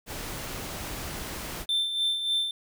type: noise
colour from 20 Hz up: pink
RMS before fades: -36 dBFS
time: 0.06-1.66 s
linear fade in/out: 50 ms
type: tone with tremolo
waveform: triangle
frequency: 3557 Hz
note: A7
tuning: 18 cents sharp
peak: -21 dBFS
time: 1.69-2.51 s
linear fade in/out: 2 ms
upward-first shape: sine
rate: 3.4 Hz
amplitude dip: 55%
effects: none